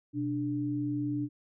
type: tone pair together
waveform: sine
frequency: 125.6 / 294.1 Hz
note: B2 / D4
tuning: +30 / +3 cents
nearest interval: octave + minor third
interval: 1473 cents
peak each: -35 / -30 dBFS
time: 0.13-1.29 s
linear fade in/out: 50 ms
effects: none